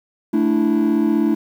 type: chord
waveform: triangle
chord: A suspended fourth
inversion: none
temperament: equal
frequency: 220 / 293.7 / 329.6 Hz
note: A3 / D4 / E4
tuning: 0 / 0 / 0 cents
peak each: -16 dBFS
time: 0.33-1.35 s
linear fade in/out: 10 ms
effects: tanh soft clip ceiling -7 dBFS + 8-bit